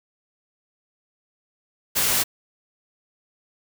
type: noise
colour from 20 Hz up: white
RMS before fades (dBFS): -21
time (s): 1.95-2.24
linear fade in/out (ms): 20
effects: none